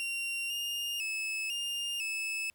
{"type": "tone with pitch steps", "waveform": "40% pulse", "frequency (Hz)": [2760, 2826, 2600, 2813, 2608], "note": ["F7", "F7", "E7", "F7", "E7"], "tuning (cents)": [-21, 20, -24, 12, -19], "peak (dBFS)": -32, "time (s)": [0, 2.5], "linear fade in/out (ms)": 0, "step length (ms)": 500, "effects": ["pink hiss -72 dBFS RMS until 2.54 s"]}